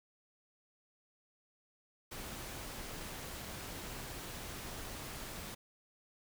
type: noise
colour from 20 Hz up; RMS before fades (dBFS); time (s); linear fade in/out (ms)
pink; -45; 2.11-5.55; 10
effects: none